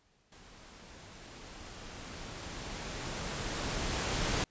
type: noise with level ramp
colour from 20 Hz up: pink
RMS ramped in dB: -55 to -31 dBFS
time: 0.32-4.44 s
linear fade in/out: 2 ms
effects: pink hiss -70 dBFS RMS until 4.5 s + resampled to 16000 Hz